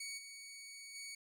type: tone with level steps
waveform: 15% pulse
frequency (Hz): 2242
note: C#7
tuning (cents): +19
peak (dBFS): -36 / -43 / -39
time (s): 0-1.15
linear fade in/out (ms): 5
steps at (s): 0.17 / 0.94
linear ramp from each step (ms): 20
effects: none